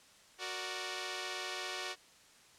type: chord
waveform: 5% pulse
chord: Gb augmented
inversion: none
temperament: equal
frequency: 370 / 466.2 / 587.3 Hz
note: Gb4 / Bb4 / D5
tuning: 0 / 0 / 0 cents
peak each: -29 / -34 / -32 dBFS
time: 0.38-1.96 s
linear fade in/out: 50 ms
effects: white hiss -61 dBFS RMS until 2.58 s + low-pass 8000 Hz 12 dB/octave